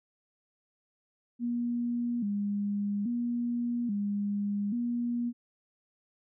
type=tone with vibrato; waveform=sine; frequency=220.6 Hz; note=A3; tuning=5 cents sharp; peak=-28 dBFS; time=1.39-5.33 s; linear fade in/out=50 ms; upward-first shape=square; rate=0.6 Hz; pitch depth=140 cents each way; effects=none